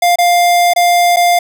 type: tone with dropouts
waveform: square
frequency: 701 Hz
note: F5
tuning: 6 cents sharp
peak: -8 dBFS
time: 0.02-1.39 s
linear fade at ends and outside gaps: 5 ms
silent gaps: 0.158-0.185 / 0.736-0.761 / 1.162-1.168 s
effects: none